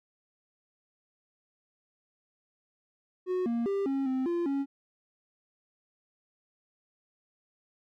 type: tone with pitch steps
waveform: triangle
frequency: 366.5 / 233.9 / 396.1 / 272.2 / 260.6 / 344.6 / 276.9 Hz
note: F#4 / A#3 / G4 / C#4 / C4 / F4 / C#4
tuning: -16 / +6 / +18 / -31 / -7 / -23 / -2 cents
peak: -25 dBFS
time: 3.26-4.66 s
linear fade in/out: 50 ms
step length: 200 ms
effects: none